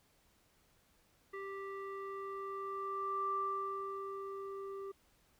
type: tone with low-pass filter sweep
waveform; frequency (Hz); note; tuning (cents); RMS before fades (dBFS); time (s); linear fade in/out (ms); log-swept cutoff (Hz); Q
square; 392; G4; 0; -41; 1.33-4.92; 10; 1700 to 880; 9.8
effects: pink hiss -71 dBFS RMS until 5.39 s